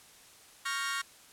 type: chord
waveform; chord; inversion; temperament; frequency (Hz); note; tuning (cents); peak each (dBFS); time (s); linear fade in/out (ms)
sawtooth; G half-diminished seventh; second; equal with one note detuned; 1108.7 / 1396.9 / 1578.9 / 1864.7; Db6 / F6 / G6 / Bb6; 0 / 0 / +12 / 0; -33 / -33 / -38 / -33; 0.65-1.02; 10
effects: white hiss -56 dBFS RMS until 1.32 s + low-pass 11000 Hz 12 dB/octave